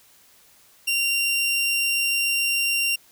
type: tone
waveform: sawtooth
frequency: 2767 Hz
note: F7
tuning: 17 cents flat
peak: -17 dBFS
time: 0.87-2.96 s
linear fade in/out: 10 ms
effects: white hiss -55 dBFS RMS until 3.11 s